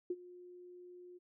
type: tone with ADSR envelope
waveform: sine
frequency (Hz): 357.2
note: F4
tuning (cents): +39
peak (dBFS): -32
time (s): 0.1-1.19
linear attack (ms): 5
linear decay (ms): 45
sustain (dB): -19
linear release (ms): 23
effects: none